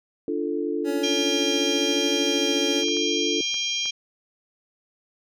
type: chord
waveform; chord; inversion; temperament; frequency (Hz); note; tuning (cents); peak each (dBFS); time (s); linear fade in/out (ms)
sine; D minor; none; equal with one note detuned; 293.7 / 345.2 / 440; D4 / F4 / A4; 0 / -20 / 0; -28; 0.28-3.41; 2
type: tone with vibrato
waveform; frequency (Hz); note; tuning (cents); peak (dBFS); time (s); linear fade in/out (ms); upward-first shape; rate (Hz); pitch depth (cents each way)
25% pulse; 279.9; C#4; +17; -24; 0.84-2.85; 50; triangle; 1; 9
type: harmonic tone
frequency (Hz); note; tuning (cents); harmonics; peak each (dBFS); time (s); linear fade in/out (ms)
802; G5; +39; 3 / 4 / 5 / 6 / 7 / 8; -32 / -26 / -37 / -38 / -31 / -36; 1.03-3.91; 10
type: clicks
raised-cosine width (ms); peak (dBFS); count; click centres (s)
0.5; -28; 5; 2.834 / 2.884 / 2.969 / 3.543 / 3.857
effects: none